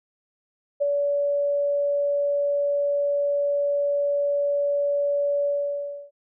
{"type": "tone with ADSR envelope", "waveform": "sine", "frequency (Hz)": 572, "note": "D5", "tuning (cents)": -46, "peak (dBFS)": -17, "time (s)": [0.8, 6.11], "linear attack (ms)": 22, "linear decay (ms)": 10, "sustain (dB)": -3, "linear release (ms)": 650, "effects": []}